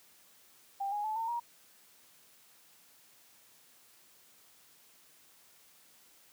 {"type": "tone with pitch steps", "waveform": "sine", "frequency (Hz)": [792, 828, 865.7, 905.1, 946.2], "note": ["G5", "G#5", "A5", "A5", "A#5"], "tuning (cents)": [18, -5, -28, 49, 26], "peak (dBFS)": -32, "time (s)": [0.8, 1.4], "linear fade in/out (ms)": 10, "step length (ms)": 120, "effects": ["white hiss -62 dBFS RMS until 6.32 s", "high-pass 100 Hz 12 dB/octave"]}